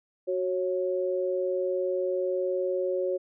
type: tone pair together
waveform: sine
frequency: 370.1 / 549 Hz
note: F#4 / C#5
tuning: 0 / -17 cents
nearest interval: perfect fifth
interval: 683 cents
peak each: -28 dBFS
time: 0.27-3.18 s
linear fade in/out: 20 ms
effects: none